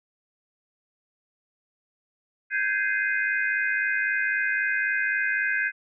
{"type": "chord", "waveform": "sine", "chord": "Ab major seventh", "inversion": "third", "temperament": "just", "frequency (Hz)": [1557.4, 1661.2, 2077, 2492], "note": ["G6", "Ab6", "C7", "Eb7"], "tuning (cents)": [-12, 0, -13, 2], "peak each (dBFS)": [-26, -28, -29, -32], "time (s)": [2.5, 5.72], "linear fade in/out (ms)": 50, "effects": []}